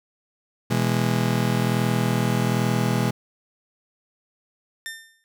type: chord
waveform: 35% pulse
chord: E major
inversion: second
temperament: just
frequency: 123.61 / 164.81 / 206 Hz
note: B2 / E3 / G#3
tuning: +2 / 0 / -14 cents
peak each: -21 / -25 / -23 dBFS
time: 0.7-3.11 s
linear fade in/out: 10 ms
type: tone with exponential decay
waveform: sawtooth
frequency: 1800 Hz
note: A6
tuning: 39 cents sharp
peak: -25 dBFS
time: 4.86-5.24 s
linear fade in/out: 0 ms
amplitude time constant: 82 ms
effects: none